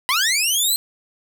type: linear sweep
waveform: 15% pulse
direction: up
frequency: 967 to 4186 Hz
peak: -10 dBFS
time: 0.09-0.76 s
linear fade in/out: 0 ms
effects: none